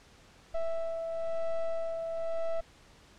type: ring-modulated tone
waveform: triangle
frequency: 329.5 Hz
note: E4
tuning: 1 cent flat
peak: -24 dBFS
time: 0.54-2.61 s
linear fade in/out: 10 ms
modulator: 330 Hz
effects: pink hiss -58 dBFS RMS until 3.18 s + low-pass 7000 Hz 12 dB/octave